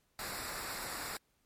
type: noise with comb filter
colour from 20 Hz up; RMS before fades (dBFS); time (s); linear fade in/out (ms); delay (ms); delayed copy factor
pink; -41; 0.19-1.17; 2; 0.32; -0.7
effects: pink hiss -75 dBFS RMS until 1.45 s + MP3 64 kbps